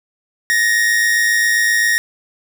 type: tone pair together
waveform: 45% pulse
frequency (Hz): 1761 / 1868.5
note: A6 / A#6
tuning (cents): +1 / +4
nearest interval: minor second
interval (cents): 103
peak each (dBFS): -21 / -13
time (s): 0.5-1.98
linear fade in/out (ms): 0
effects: none